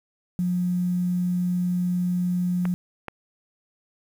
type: tone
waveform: sine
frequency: 178.7 Hz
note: F3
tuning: 40 cents sharp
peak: -21 dBFS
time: 0.39-2.74 s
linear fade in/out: 0 ms
type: clicks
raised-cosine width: 0.5 ms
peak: -17 dBFS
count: 2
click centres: 2.654 / 3.083 s
effects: 8-bit